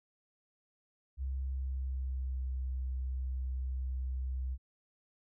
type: tone with pitch glide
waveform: sine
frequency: 66.3 to 64.41 Hz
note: C2 to C2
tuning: +23 to -27 cents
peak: -33 dBFS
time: 1.17-4.58 s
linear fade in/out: 50 ms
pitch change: -50 cents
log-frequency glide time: 1.37-2.5 s
effects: none